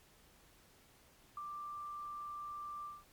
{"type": "tone with ADSR envelope", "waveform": "sine", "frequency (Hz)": 1180, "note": "D6", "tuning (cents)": 8, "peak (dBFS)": -40, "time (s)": [1.37, 3.04], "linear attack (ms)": 3, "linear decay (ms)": 33, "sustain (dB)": -2, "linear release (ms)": 190, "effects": ["pink hiss -65 dBFS RMS until 3.12 s", "MP3 96 kbps"]}